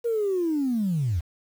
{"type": "linear sweep", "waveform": "sine", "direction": "down", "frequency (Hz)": [478.8, 73.42], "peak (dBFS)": -21, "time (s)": [0.04, 1.21], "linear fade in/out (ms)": 20, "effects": ["tanh soft clip ceiling -18 dBFS", "8-bit"]}